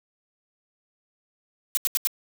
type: noise bursts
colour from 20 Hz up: blue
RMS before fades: -23 dBFS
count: 4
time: 1.75-2.072 s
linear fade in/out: 0 ms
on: 22 ms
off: 78 ms
effects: none